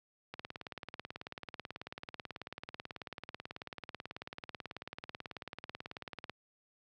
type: click train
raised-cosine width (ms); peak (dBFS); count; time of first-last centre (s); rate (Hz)
0.3; -26; 110; 0.34-6.296; 18.3
effects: high-pass 80 Hz 12 dB/octave